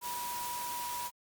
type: tone in noise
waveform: sine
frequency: 970 Hz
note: B5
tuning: 31 cents flat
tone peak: -37 dBFS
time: 0.01-1.11 s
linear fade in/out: 50 ms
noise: white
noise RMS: -41 dBFS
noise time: 0.01-1.11 s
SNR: +1 dB
effects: Opus 48 kbps